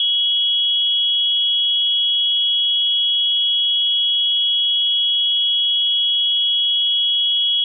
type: tone pair together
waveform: sine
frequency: 2960 / 3322 Hz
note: F#7 / G#7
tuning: 0 / 0 cents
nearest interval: major second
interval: 200 cents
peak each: -24 / -15 dBFS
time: 0-7.64 s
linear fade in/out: 2 ms
effects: none